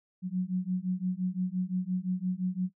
sine beating tone pair, 180.5 / 186.3 Hz, F#3 / F#3, -43 / +12 cents, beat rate 5.8 Hz, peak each -31 dBFS, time 0.22-2.7 s, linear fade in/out 50 ms, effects noise-tail reverb RT60 0.1 s tail -21 dB re dry

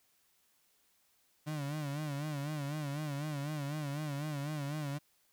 35% pulse tone with vibrato, 146.83 Hz, D3, in tune, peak -34 dBFS, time 1.46-4.99 s, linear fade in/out 20 ms, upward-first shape sine, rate 4 Hz, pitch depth 95 cents each way, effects white hiss -72 dBFS RMS until 5.32 s

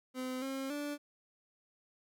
30% pulse tone with pitch steps, 256.4 / 268.5 / 291.2 Hz, C4 / C4 / D4, -35 / +45 / -15 cents, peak -34 dBFS, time 0.14-0.98 s, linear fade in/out 50 ms, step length 280 ms, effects none

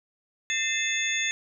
sine tone cluster, 1803 / 2072 / 2612 / 3507 / 6570 Hz, A6 / C7 / E7 / A7 / G#8, +42 / -17 / -17 / -6 / -20 cents, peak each -31 dBFS, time 0.5-1.31 s, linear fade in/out 0 ms, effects none

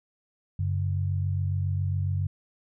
sine tone pair together, 94.3 / 141.56 Hz, F#2 / C#3, +33 / +37 cents, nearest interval perfect fifth, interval 704 cents, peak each -25 / -31 dBFS, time 0.59-2.27 s, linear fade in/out 5 ms, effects none

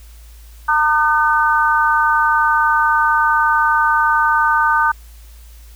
harmonic tone, 303.5 Hz, D#4, 43 cents flat, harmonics 3 / 4 / 5, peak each -16 / -16 / -16 dBFS, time 0.68-4.92 s, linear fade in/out 10 ms, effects added 56 Hz sine -37 dBFS peak until 5.75 s + white hiss -49 dBFS RMS until 5.75 s

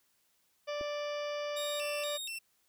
harmonic tone, 587.3 Hz, D5, in tune, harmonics 1 / 2 / 3 / 4 / 5 / 6 / 8 / 9 / 10, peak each -35 / -44 / -49 / -47 / -49 / -52 / -52 / -56 / -58 dBFS, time 0.67-2.18 s, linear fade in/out 20 ms
clicks, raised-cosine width 2 ms, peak -34 dBFS, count 2, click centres 0.81 / 0.813 s
sawtooth tone with vibrato, 3165 Hz, G7, 16 cents sharp, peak -35 dBFS, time 1.56-2.39 s, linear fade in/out 10 ms, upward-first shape square, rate 2.1 Hz, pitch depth 280 cents each way
effects white hiss -73 dBFS RMS until 2.68 s

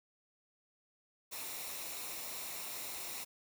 white noise with comb filter, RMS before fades -43 dBFS, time 1.31-3.25 s, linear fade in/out 20 ms, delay 0.63 ms, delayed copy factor -0.5, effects none

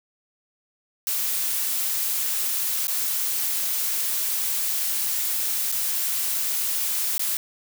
blue noise with dropouts, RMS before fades -25 dBFS, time 1.07-7.37 s, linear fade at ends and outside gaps 1 ms, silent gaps 2.871-2.881 / 5.717-5.723 / 7.18-7.194 s, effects none

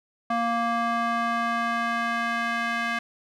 square tone with band-pass filter sweep, 233.1 Hz, A#3, in tune, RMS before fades -26 dBFS, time 0.3-2.99 s, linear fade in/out 5 ms, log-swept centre 980 to 1800 Hz, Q 1.7, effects none

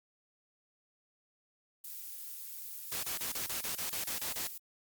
violet noise, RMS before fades -44 dBFS, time 1.84-4.58 s, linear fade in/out 5 ms
white noise bursts, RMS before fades -37 dBFS, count 11, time 2.92-4.47 s, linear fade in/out 0 ms, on 110 ms, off 34 ms
effects Opus 48 kbps

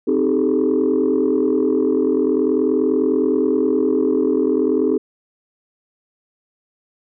sine chord, A half-diminished seventh, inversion first, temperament equal with one note detuned, 261.6 / 311.1 / 392 / 432.4 Hz, C4 / Eb4 / G4 / A4, 0 / 0 / 0 / -30 cents, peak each -19 dBFS, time 0.07-4.98 s, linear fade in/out 10 ms, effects tanh soft clip ceiling -8 dBFS

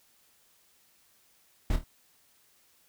brown noise with echo, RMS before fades -26 dBFS, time 1.7-1.76 s, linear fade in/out 2 ms, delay 26 ms, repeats 3, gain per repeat -8 dB, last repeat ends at 1.838 s, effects white hiss -65 dBFS RMS until 2.88 s

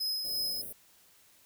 45% pulse tone with tremolo, 5090 Hz, D#8, 39 cents sharp, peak -30 dBFS, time 0-0.62 s, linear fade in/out 10 ms, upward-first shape sine, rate 3 Hz, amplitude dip 40%
white band-stop noise, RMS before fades -42 dBFS, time 0.24-0.73 s, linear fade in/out 10 ms, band 700 to 9100 Hz, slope 96 dB/octave
effects white hiss -62 dBFS RMS until 1.45 s

